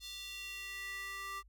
square tone with high-pass filter sweep, 392 Hz, G4, in tune, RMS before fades -44 dBFS, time 0-1.43 s, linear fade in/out 50 ms, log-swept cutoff 3900 to 1300 Hz, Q 3.1, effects added 50 Hz sine -59 dBFS peak until 1.48 s

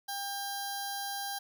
10% pulse tone with notch filter, 800 Hz, G5, 35 cents sharp, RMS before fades -37 dBFS, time 0.08-1.39 s, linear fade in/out 10 ms, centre 2400 Hz, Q 0.63, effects none

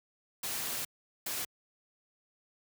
white noise bursts at uneven times, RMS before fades -36 dBFS, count 2, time 0.43-0.85 / 1.26-1.45 s, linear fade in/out 5 ms, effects high-pass 80 Hz 12 dB/octave

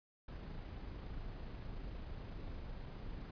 brown noise with amplitude modulation, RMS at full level -45 dBFS, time 0.28-3.31 s, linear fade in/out 5 ms, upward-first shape sine, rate 27 Hz, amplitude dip 25%, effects resampled to 11025 Hz

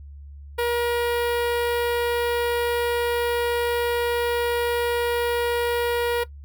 sawtooth tone with notch filter, 476.5 Hz, A#4, 38 cents sharp, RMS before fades -23 dBFS, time 0.58-6.24 s, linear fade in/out 10 ms, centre 6400 Hz, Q 0.82, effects noise-tail reverb RT60 0.1 s tail -18 dB re dry + added 71 Hz sine -38 dBFS peak until 6.44 s

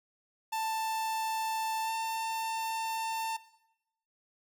45% pulse tone with pitch glide, 886 to 896.3 Hz, A5 to A5, +12 to +32 cents, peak -31 dBFS, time 0.52-3.37 s, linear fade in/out 10 ms, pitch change +20 cents, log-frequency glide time 1.83-1.91 s, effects noise-tail reverb RT60 0.8 s tail -17 dB re dry

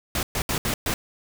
pink noise bursts at uneven times, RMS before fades -25 dBFS, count 5, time 0.15-0.23 / 0.35-0.42 / 0.49-0.58 / 0.65-0.74 / 0.86-0.94 s, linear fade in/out 2 ms, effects none

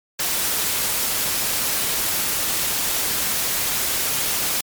white noise, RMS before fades -22 dBFS, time 0.19-4.61 s, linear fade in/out 5 ms, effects MP3 96 kbps

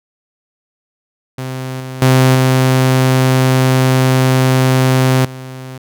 sawtooth tone with level steps, 130 Hz, C3, 11 cents flat, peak -17 / -20 / -3 / -5 / -23 dBFS, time 1.38-5.78 s, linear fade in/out 5 ms, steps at 1.8 / 2.02 / 2.35 / 5.25 s, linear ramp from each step 2 ms, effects none

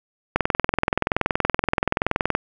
click train, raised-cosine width 0.5 ms, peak -3 dBFS, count 43, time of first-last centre 0.36-2.351 s, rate 21.1 Hz, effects none

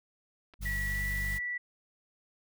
clicks, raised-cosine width 0.3 ms, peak -39 dBFS, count 2, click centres 0.537 / 0.54 s
harmonic tone, 49 Hz, G1, in tune, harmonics 1 / 2 / 3 / 4, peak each -34 / -41 / -47 / -48 dBFS, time 0.59-1.4 s, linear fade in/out 50 ms
white noise, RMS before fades -46 dBFS, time 0.61-1.39 s, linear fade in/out 20 ms
sine tone with pitch glide, 1939 to 1958.1 Hz, B6 to B6, -32 to -15 cents, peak -32 dBFS, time 0.65-1.58 s, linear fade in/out 10 ms, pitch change +17 cents, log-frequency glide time 0.88-1.02 s
effects none

